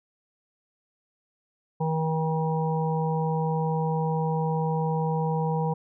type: harmonic tone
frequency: 159.6 Hz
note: D#3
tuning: 44 cents sharp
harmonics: 1 / 3 / 5 / 6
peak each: -25 / -30 / -32 / -33 dBFS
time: 1.8-5.74 s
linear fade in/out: 10 ms
effects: none